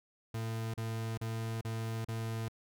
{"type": "tone bursts", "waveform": "40% pulse", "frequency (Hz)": 112.6, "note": "A2", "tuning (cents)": 40, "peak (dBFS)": -34, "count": 5, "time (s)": [0.34, 2.484], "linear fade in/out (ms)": 5, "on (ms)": 400, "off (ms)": 36, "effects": []}